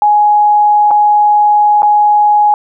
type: tone with dropouts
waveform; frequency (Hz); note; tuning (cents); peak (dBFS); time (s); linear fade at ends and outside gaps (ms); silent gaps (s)
sine; 835; G#5; +9; -5; 0.02-2.54; 1; 0.908-0.912 / 1.821-1.83
effects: none